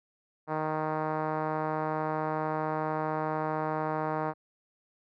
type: tone with low-pass filter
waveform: 5% pulse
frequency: 155.56 Hz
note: D#3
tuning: in tune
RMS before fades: -31 dBFS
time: 0.47-4.34 s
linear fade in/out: 50 ms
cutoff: 940 Hz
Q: 1.3
effects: none